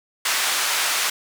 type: band-pass noise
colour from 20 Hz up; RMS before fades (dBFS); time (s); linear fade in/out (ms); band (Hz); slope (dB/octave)
pink; -22; 0.25-1.1; 5; 1200 to 12000; 12
effects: none